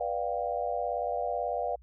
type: chord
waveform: sine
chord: G dominant seventh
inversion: first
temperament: just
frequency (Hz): 490 / 588 / 705.6 / 784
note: B4 / D5 / F5 / G5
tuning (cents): -14 / +2 / +18 / 0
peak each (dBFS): -35 / -34 / -32 / -37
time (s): 0-1.76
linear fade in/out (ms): 10
effects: added 60 Hz sine -52 dBFS peak until 1.82 s